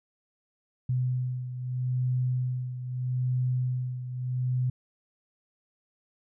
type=beating tone pair; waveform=sine; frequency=126.2 / 126.99 Hz; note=B2 / B2; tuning=+38 / +49 cents; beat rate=0.79 Hz; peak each=-27 / -33 dBFS; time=0.89-4.7 s; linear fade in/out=5 ms; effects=none